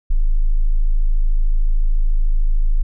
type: tone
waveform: sine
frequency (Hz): 26.83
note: A0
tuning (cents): -43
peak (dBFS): -11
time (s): 0.1-2.83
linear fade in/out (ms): 10
effects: none